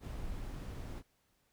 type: noise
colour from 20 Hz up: brown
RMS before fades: -42 dBFS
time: 0-1.03 s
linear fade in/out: 50 ms
effects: pink hiss -75 dBFS RMS until 1.52 s